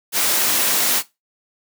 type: noise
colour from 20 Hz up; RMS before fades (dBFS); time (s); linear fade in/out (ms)
white; -18; 0.12-1.03; 50
effects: noise-tail reverb RT60 0.2 s tail -17 dB re dry + high-pass 200 Hz 12 dB/octave